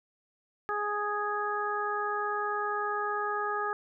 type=harmonic tone; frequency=415.3 Hz; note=G#4; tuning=in tune; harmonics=1 / 2 / 3 / 4; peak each=-35 / -35 / -32 / -36 dBFS; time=0.69-3.73 s; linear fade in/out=0 ms; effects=none